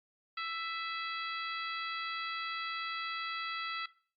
harmonic tone with a mistuned harmonic, 663 Hz, E5, 10 cents sharp, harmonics 2 / 3 / 4 / 5 / 6 / 7, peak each -38 / -42 / -44 / -46 / -48 / -49 dBFS, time 0.37-3.86 s, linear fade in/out 5 ms, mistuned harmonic 4, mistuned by -28 cents, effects noise-tail reverb RT60 0.4 s tail -17 dB re dry + Opus 48 kbps

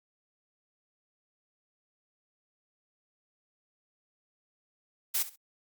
blue noise with echo, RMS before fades -28 dBFS, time 5.14-5.23 s, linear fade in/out 10 ms, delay 66 ms, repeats 2, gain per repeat -14 dB, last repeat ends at 5.362 s, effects Opus 48 kbps

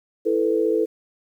sine chord, E suspended fourth, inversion none, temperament just, 329.6 / 439.5 / 494.4 Hz, E4 / A4 / B4, 0 / -2 / +2 cents, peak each -23 / -20 / -24 dBFS, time 0.25-0.86 s, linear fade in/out 20 ms, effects 9-bit

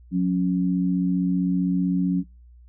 sine tone pair together, 180.9 / 276.4 Hz, F#3 / C#4, -39 / -5 cents, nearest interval perfect fifth, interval 734 cents, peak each -20 / -24 dBFS, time 0.11-2.24 s, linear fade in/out 50 ms, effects noise-tail reverb RT60 0.3 s tail -25 dB re dry + added 60 Hz sine -46 dBFS peak until 2.68 s

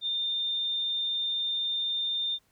sine tone, 3612 Hz, A7, 45 cents sharp, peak -27 dBFS, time 0.01-2.39 s, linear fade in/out 50 ms, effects pink hiss -69 dBFS RMS until 2.51 s

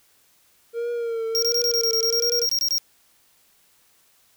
triangle tone with vibrato, 462.9 Hz, A#4, 12 cents flat, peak -22 dBFS, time 0.73-2.47 s, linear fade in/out 50 ms, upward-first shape triangle, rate 1.4 Hz, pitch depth 56 cents each way
square tone bursts, 5588 Hz, F8, in tune, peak -20 dBFS, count 15, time 1.35-2.782 s, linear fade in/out 0 ms, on 74 ms, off 23 ms
effects white hiss -60 dBFS RMS until 4.36 s

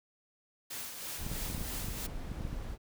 white noise with tremolo, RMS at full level -40 dBFS, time 0.7-2.07 s, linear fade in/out 10 ms, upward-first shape sine, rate 3.1 Hz, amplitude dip 45%
brown noise, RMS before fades -40 dBFS, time 1.17-2.78 s, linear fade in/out 50 ms
clicks, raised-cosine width 5 ms, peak -28 dBFS, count 12, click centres 1.265 / 1.316 / 1.501 / 1.548 / 1.58 / 1.615 / 1.845 / 1.885 / 2.317 / 2.408 / 2.452 / 2.53 s
effects none

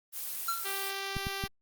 blue noise, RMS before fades -37 dBFS, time 0.12-0.93 s, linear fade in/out 50 ms
square tone with exponential decay, 1360 Hz, F6, 46 cents flat, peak -27 dBFS, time 0.48-0.77 s, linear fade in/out 5 ms, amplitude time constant 63 ms
5% pulse tone, 392 Hz, G4, in tune, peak -23 dBFS, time 0.64-1.48 s, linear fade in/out 20 ms
clicks, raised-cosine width 5 ms, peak -23 dBFS, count 3, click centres 1.167 / 1.269 / 1.439 s
effects Opus 24 kbps

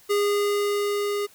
square tone with level ramp, 409.1 Hz, G#4, 26 cents flat, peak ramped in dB -20 to -25 dBFS, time 0.09-1.27 s, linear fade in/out 20 ms, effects white hiss -54 dBFS RMS until 1.34 s

